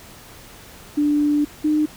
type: tone pair in turn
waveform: sine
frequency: 294.3 / 304 Hz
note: D4 / D#4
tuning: +4 / -40 cents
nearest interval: minor second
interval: 56 cents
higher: second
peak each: -15 dBFS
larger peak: neither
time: 0.97-1.45 / 1.64-1.86 s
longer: first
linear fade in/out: 10 ms
effects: pink hiss -43 dBFS RMS until 1.96 s

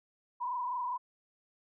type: tone with frequency modulation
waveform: sine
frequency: 987.8 Hz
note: B5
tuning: in tune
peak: -32 dBFS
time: 0.4-0.98 s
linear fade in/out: 20 ms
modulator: 24.7 Hz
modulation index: 1.5
effects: none

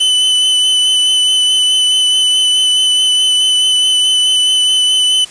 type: tone with vibrato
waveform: 45% pulse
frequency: 3012 Hz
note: F#7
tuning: 30 cents sharp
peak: -9 dBFS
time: 0-5.25 s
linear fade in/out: 10 ms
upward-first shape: sine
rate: 4.7 Hz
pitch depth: 14 cents each way
effects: white hiss -35 dBFS RMS until 5.3 s + resampled to 22050 Hz

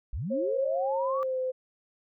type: linear sweep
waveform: sine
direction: up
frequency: 39.59 to 1174.7 Hz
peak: -30 dBFS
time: 0.13-1.23 s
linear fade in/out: 0 ms
type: tone with pitch glide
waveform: sine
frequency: 539 to 514.7 Hz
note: C#5 to C5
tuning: -49 to -29 cents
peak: -27 dBFS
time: 0.3-1.52 s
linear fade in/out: 20 ms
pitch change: -80 cents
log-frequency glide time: 1.03-1.39 s
effects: none

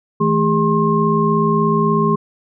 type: tone cluster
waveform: sine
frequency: 161.3 / 217.8 / 405.7 / 1068 Hz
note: E3 / A3 / G#4 / C6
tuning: -37 / -17 / -41 / +35 cents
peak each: -18 dBFS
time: 0.2-2.16 s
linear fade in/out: 10 ms
effects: none

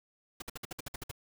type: noise bursts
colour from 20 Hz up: pink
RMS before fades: -40 dBFS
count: 10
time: 0.4-1.114 s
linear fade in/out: 5 ms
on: 21 ms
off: 56 ms
effects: none

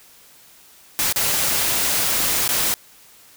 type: noise with dropouts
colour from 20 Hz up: white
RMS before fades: -20 dBFS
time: 0.99-2.74 s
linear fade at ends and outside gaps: 0 ms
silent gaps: 1.125-1.16 / 2.478-2.49 s
effects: white hiss -49 dBFS RMS until 3.36 s

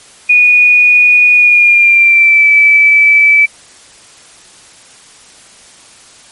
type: tone with pitch glide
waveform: sine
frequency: 2460 to 2309 Hz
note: D#7 to D7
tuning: -20 to -30 cents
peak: -3 dBFS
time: 0.29-3.46 s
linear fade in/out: 10 ms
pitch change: -110 cents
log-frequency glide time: 1.36-2.48 s
effects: white hiss -39 dBFS RMS until 6.31 s + MP3 48 kbps

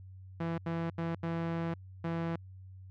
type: tone bursts at uneven times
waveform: sawtooth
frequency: 166.7 Hz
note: E3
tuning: 20 cents sharp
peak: -28 dBFS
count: 5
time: 0.4-0.58 / 0.66-0.9 / 0.98-1.15 / 1.23-1.74 / 2.04-2.36 s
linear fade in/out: 5 ms
effects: added 94 Hz sine -47 dBFS peak until 2.9 s + low-pass 2000 Hz 12 dB/octave

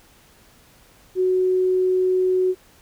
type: tone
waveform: sine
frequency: 370 Hz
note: F#4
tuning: in tune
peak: -16 dBFS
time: 1.15-2.55 s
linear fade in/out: 50 ms
effects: pink hiss -53 dBFS RMS until 2.81 s

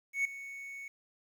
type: tone with ADSR envelope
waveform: triangle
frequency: 2217 Hz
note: C#7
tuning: in tune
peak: -24 dBFS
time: 0.13-0.88 s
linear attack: 120 ms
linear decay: 4 ms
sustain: -16 dB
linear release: 3 ms
effects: 10-bit

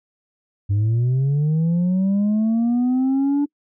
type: linear sweep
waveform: sine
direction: up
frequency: 97.8 to 290.9 Hz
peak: -13 dBFS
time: 0.69-3.46 s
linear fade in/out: 20 ms
effects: noise-tail reverb RT60 0.1 s tail -26 dB re dry + tanh soft clip ceiling -15 dBFS

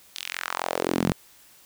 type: tone with high-pass filter sweep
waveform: sawtooth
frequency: 43.88 Hz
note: F1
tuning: 9 cents sharp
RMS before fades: -28 dBFS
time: 0.15-1.12 s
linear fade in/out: 0 ms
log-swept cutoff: 3800 to 160 Hz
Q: 2.3
effects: white hiss -54 dBFS RMS until 1.65 s

